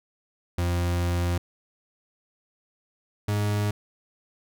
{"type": "tone pair in turn", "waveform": "40% pulse", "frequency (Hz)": [87.31, 103.83], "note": ["F2", "G#2"], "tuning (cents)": [0, 0], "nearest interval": "minor third", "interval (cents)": 300, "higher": "second", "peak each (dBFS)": -22, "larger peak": "neither", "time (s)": [[0.58, 1.38], [3.28, 3.71]], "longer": "first", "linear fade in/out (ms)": 5, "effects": []}